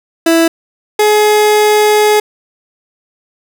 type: tone pair in turn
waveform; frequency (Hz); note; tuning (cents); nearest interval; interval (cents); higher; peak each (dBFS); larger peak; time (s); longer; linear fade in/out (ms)
30% pulse; 330 / 422.2; E4 / G#4; +2 / +29; major third; 427; second; -4; neither; 0.26-0.48 / 0.99-2.2; second; 5
effects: none